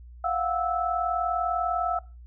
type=tone cluster; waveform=sine; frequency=696 / 736 / 1313 Hz; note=F5 / F#5 / E6; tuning=-6 / -9 / -7 cents; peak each=-28 dBFS; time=0.24-1.99 s; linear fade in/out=5 ms; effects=noise-tail reverb RT60 0.3 s tail -21 dB re dry + added 60 Hz sine -43 dBFS peak until 2.26 s